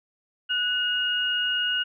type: tone pair together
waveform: sine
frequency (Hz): 1480 / 2862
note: F#6 / F7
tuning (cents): 0 / +42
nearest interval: major seventh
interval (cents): 1142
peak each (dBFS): -27 / -24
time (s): 0.49-1.84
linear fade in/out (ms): 20
effects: none